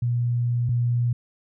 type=tone pair in turn; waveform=sine; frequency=120.4 / 120.4 Hz; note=B2 / B2; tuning=-44 / -44 cents; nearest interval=unison; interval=0 cents; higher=neither; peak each=-20 / -19 dBFS; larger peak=second; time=0.02-0.69 / 0.69-1.13 s; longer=first; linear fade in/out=5 ms; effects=none